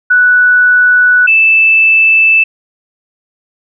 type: tone pair in turn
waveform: sine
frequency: 1480 / 2637 Hz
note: F#6 / E7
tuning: 0 / 0 cents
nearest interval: minor seventh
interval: 1000 cents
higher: second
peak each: -4 dBFS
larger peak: neither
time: 0.1-1.27 / 1.27-2.44 s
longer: neither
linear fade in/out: 10 ms
effects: none